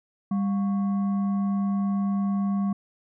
sine tone with frequency modulation, 198.7 Hz, G3, 24 cents sharp, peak -22 dBFS, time 0.31-2.73 s, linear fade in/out 5 ms, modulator 909 Hz, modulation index 0.26, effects none

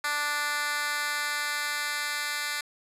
10% pulse tone with high-pass filter sweep, 293.7 Hz, D4, in tune, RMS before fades -30 dBFS, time 0.04-2.61 s, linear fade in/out 5 ms, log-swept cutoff 1400 to 2100 Hz, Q 1.2, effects resampled to 32000 Hz

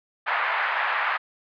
white band-pass noise, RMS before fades -25 dBFS, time 0.26-1.18 s, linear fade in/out 20 ms, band 770 to 2000 Hz, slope 24 dB/octave, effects resampled to 11025 Hz

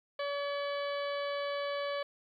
harmonic tone with a mistuned harmonic, 569 Hz, C#5, 45 cents sharp, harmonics 1 / 2 / 3 / 4 / 5 / 6 / 7 / 8, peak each -34 / -40 / -44 / -46 / -48 / -50 / -51 / -52 dBFS, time 0.19-2.03 s, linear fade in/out 5 ms, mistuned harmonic 5, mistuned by +89 cents, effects 12-bit

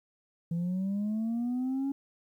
sine linear sweep, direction up, 165.7 to 278.6 Hz, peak -26 dBFS, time 0.51-1.92 s, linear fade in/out 5 ms, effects tanh soft clip ceiling -27 dBFS + 11-bit

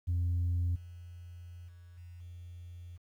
sine tone with level steps, 87.31 Hz, F2, in tune, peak -26 / -45 / -50 / -46 / -44 dBFS, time 0.07-2.98 s, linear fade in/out 20 ms, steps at 0.75 / 1.68 / 1.97 / 2.2 s, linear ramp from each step 10 ms, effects tanh soft clip ceiling -26 dBFS + 11-bit

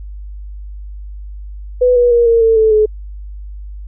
sine tone with pitch steps, 497.5 / 485.3 / 473.4 / 461.8 / 450.4 / 439.4 / 428.6 Hz, B4 / B4 / A#4 / A#4 / A4 / A4 / A4, +13 / -30 / +27 / -16 / +40 / -2 / -45 cents, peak -7 dBFS, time 1.81-2.86 s, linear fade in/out 10 ms, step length 150 ms, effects added 50 Hz sine -26 dBFS peak until 3.87 s

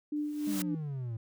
sine tone with tremolo, 297.3 Hz, D4, 21 cents sharp, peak -29 dBFS, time 0.12-0.75 s, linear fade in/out 5 ms, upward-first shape triangle, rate 3.5 Hz, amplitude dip 50%
white noise with exponential growth, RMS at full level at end -35 dBFS, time 0.16-0.62 s, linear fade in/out 2 ms, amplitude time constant 100 ms
triangle exponential sweep, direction down, 212.6 to 110 Hz, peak -32 dBFS, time 0.47-1.17 s, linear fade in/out 5 ms
effects none

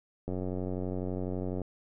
click train, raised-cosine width 2 ms, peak -22 dBFS, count 124, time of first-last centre 0.28-1.617 s, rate 92 Hz, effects none

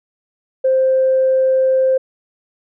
sine tone, 524 Hz, C5, 2 cents sharp, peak -10 dBFS, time 0.64-1.98 s, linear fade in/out 10 ms, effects tanh soft clip ceiling -6 dBFS

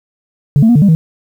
sine tone with pitch steps, 142.8 / 223.4 / 239.1 / 148.2 / 200.7 / 160.8 Hz, D3 / A3 / A#3 / D3 / G3 / E3, -48 / +27 / +44 / +16 / +41 / -43 cents, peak -3 dBFS, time 0.56-0.95 s, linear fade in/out 0 ms, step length 65 ms, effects tanh soft clip ceiling -2 dBFS + 7-bit

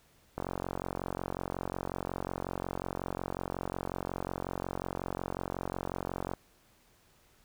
click train, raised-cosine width 1 ms, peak -20 dBFS, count 272, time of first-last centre 0.38-6.336 s, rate 45.5 Hz, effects pink hiss -65 dBFS RMS until 7.44 s

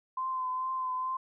sine tone with vibrato, 1031 Hz, C6, 26 cents flat, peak -30 dBFS, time 0.17-1.17 s, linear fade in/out 5 ms, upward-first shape triangle, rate 2.3 Hz, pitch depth 27 cents each way, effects none

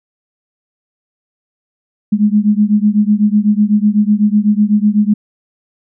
sine beating tone pair, 205.9 / 213.9 Hz, G#3 / A3, -15 / -49 cents, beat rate 8 Hz, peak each -11 / -12 dBFS, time 2.12-5.14 s, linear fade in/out 10 ms, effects none

